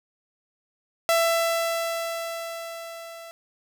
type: tone with level ramp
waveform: sawtooth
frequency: 667 Hz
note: E5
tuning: 20 cents sharp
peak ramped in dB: -14 to -36 dBFS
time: 1.09-3.31 s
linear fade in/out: 0 ms
effects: none